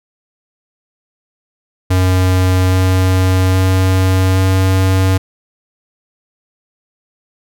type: tone with pitch steps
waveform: square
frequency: 92.5 / 93.14 / 93.79 / 94.44 Hz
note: F#2 / F#2 / F#2 / F#2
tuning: 0 / +12 / +24 / +36 cents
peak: -10 dBFS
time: 1.9-5.18 s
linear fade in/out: 10 ms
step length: 820 ms
effects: none